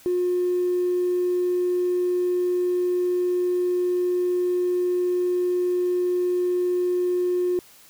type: tone with tanh clipping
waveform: triangle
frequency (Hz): 358.5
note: F4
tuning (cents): +45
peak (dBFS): -19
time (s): 0.06-7.59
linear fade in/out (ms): 0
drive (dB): 1
effects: white hiss -51 dBFS RMS until 7.89 s